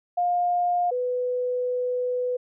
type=tone pair in turn; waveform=sine; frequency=708 / 497.2 Hz; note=F5 / B4; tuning=+23 / +12 cents; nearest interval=tritone; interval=611 cents; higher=first; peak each=-20 / -23 dBFS; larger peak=first; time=0.17-0.91 / 0.91-2.37 s; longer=second; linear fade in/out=10 ms; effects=none